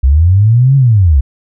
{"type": "linear two-way sweep", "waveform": "sine", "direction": "up then down", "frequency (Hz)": [61.8, 140, 61.8], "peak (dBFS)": -4, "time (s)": [0.03, 1.21], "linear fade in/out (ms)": 10, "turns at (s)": 0.76, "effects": []}